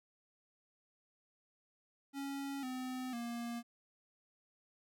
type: tone with pitch steps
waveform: square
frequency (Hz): 277.2 / 255.7 / 235.8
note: C#4 / C4 / A#3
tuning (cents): 0 / -40 / +20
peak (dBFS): -40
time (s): 2.13-3.63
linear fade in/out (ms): 50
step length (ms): 500
effects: none